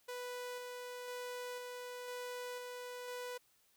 sawtooth tone with tremolo, 493.9 Hz, B4, in tune, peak -38 dBFS, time 0.08-3.38 s, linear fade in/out 10 ms, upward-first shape square, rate 1 Hz, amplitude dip 25%, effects white hiss -72 dBFS RMS until 3.76 s

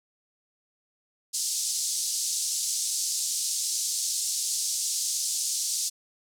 white band-pass noise, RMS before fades -29 dBFS, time 1.33-5.9 s, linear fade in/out 20 ms, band 4700 to 8800 Hz, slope 24 dB/octave, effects none

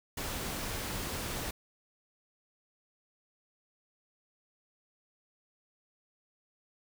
pink noise, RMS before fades -37 dBFS, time 0.17-1.51 s, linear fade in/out 5 ms, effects none

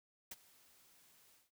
white noise with ADSR envelope, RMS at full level -45 dBFS, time 0.31-1.51 s, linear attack 6 ms, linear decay 31 ms, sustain -22 dB, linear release 170 ms, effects none

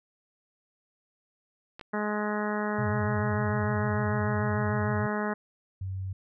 clicks, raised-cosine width 0.3 ms, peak -25 dBFS, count 2, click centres 1.795 / 1.812 s
harmonic tone, 210 Hz, G#3, 19 cents sharp, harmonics 1 / 2 / 3 / 4 / 5 / 6 / 7 / 8 / 9, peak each -31 / -34 / -36 / -37 / -38 / -39 / -39 / -40 / -41 dBFS, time 1.93-5.34 s, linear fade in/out 10 ms
sine tone with vibrato, 110 Hz, A2, in tune, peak -28 dBFS, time 2.78-5.07 s, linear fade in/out 10 ms, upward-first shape sine, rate 6.7 Hz, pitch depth 280 cents each way
sine tone, 95 Hz, F#2, 46 cents sharp, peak -31 dBFS, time 5.81-6.13 s, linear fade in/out 5 ms
effects none

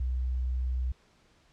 sine tone, 63 Hz, B1, 35 cents sharp, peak -27 dBFS, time 0-0.92 s, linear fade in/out 5 ms, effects pink hiss -64 dBFS RMS until 1.52 s + low-pass 6000 Hz 12 dB/octave

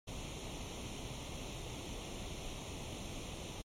pink noise with comb filter, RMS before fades -44 dBFS, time 0.07-3.62 s, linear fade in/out 10 ms, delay 0.31 ms, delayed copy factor +0.75, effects low-pass 8000 Hz 12 dB/octave + MP3 64 kbps

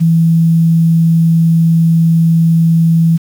sine tone with quantisation, 164.81 Hz, E3, in tune, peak -6 dBFS, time 0-3.18 s, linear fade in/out 20 ms, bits 6, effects none

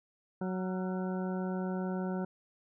harmonic tone with a mistuned harmonic, 185.4 Hz, F#3, 4 cents sharp, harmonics 1 / 2 / 3 / 4 / 5 / 7 / 8, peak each -33 / -39 / -43 / -45 / -47 / -50 / -51 dBFS, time 0.41-2.25 s, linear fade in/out 5 ms, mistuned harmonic 7, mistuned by +74 cents, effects none

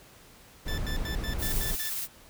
brown noise, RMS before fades -31 dBFS, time 0.65-1.76 s, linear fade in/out 20 ms
20% pulse tone bursts, 1760 Hz, A6, in tune, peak -31 dBFS, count 7, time 0.68-1.894 s, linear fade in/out 0 ms, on 98 ms, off 88 ms
blue noise with tremolo, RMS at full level -32 dBFS, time 1.38-2.08 s, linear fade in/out 50 ms, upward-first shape sine, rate 17 Hz, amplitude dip 25%
effects pink hiss -54 dBFS RMS until 2.29 s

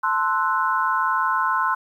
sine chord, F# half-diminished seventh, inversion first, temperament equal, 880 / 1046.5 / 1318.5 / 1480 Hz, A5 / C6 / E6 / F#6, 0 / 0 / 0 / 0 cents, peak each -27 / -21 / -26 / -25 dBFS, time 0.03-1.75 s, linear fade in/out 10 ms, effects 9-bit

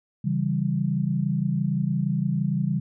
sine chord, C# diminished, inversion none, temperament equal, 138.59 / 164.81 / 196 Hz, C#3 / E3 / G3, 0 / 0 / 0 cents, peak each -26 dBFS, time 0.24-2.8 s, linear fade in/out 10 ms, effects none

